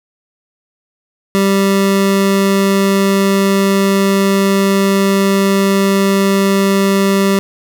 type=tone; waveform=25% pulse; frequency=196 Hz; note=G3; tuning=in tune; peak=-6 dBFS; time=1.35-7.39 s; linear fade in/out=0 ms; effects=none